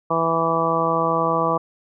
harmonic tone, 164.81 Hz, E3, in tune, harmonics 1 / 2 / 3 / 4 / 5 / 6 / 7, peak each -28 / -28 / -24 / -25 / -28 / -25 / -22 dBFS, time 0.1-1.58 s, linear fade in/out 10 ms, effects none

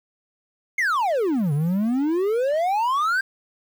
triangle exponential two-way sweep, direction down then up, 2198 to 139.2 to 1603 Hz, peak -17 dBFS, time 0.78-3.21 s, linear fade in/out 5 ms, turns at 1.53 s, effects 8-bit

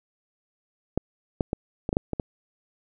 clicks, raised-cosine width 2 ms, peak -9 / -9 / -12 / -13 / -11 / -7 / -14 / -13 dBFS, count 8, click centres 0.976 / 1.408 / 1.531 / 1.891 / 1.929 / 1.969 / 2.133 / 2.198 s, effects none

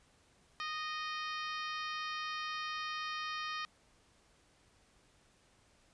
harmonic tone, 619 Hz, D#5, 9 cents flat, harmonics 2 / 3 / 4 / 5 / 6 / 7 / 8 / 9, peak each -40 / -44 / -46 / -48 / -50 / -51 / -52 / -53 dBFS, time 0.6-3.65 s, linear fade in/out 0 ms, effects pink hiss -68 dBFS RMS until 5.93 s + resampled to 22050 Hz

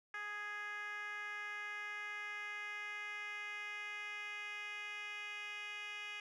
10% pulse tone with band-pass filter sweep, 415.3 Hz, G#4, in tune, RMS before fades -45 dBFS, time 0.14-6.2 s, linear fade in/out 2 ms, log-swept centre 1700 to 2600 Hz, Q 2.7, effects none

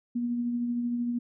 sine tone with tremolo, 239.9 Hz, A#3, 50 cents sharp, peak -25 dBFS, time 0.15-1.19 s, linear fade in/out 10 ms, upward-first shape triangle, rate 13 Hz, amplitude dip 35%, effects none

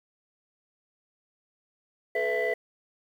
sine tone cluster, 429.8 / 495.6 / 665 / 1992 Hz, A4 / B4 / E5 / B6, -41 / +6 / +15 / +14 cents, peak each -29 dBFS, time 2.15-2.54 s, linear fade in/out 5 ms, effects tanh soft clip ceiling -19 dBFS + 9-bit

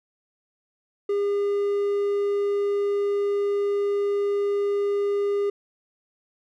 triangle tone, 405 Hz, G#4, 43 cents flat, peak -19 dBFS, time 1.09-5.5 s, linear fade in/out 5 ms, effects none

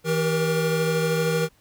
square tone cluster, 162.1 / 390.9 / 473.4 Hz, E3 / G4 / A#4, -29 / -5 / +27 cents, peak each -25 / -32 / -24 dBFS, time 0.04-1.49 s, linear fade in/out 50 ms, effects pink hiss -61 dBFS RMS until 1.6 s

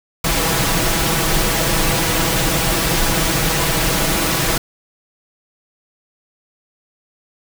pink noise with comb filter, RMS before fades -17 dBFS, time 0.24-4.58 s, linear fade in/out 5 ms, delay 6.1 ms, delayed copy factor +0.6, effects none

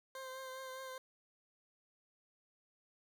20% pulse tone with vibrato, 523.3 Hz, C5, in tune, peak -40 dBFS, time 0.15-0.98 s, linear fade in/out 2 ms, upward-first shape triangle, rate 4.9 Hz, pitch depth 27 cents each way, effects none

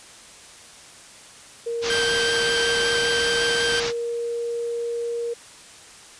sine tone with pitch glide, 467.1 to 470.1 Hz, A#4 to A#4, +3 to +15 cents, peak -24 dBFS, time 1.66-5.34 s, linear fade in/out 10 ms, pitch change +12 cents, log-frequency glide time 2.51-3.1 s
white low-pass noise, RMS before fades -28 dBFS, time 1.81-3.93 s, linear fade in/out 50 ms, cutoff 6000 Hz, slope 48 dB/octave
25% pulse tone with vibrato, 1568 Hz, G6, in tune, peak -18 dBFS, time 1.9-3.8 s, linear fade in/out 2 ms, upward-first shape square, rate 5.3 Hz, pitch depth 9 cents each way
effects white hiss -45 dBFS RMS until 6.19 s + resampled to 22050 Hz

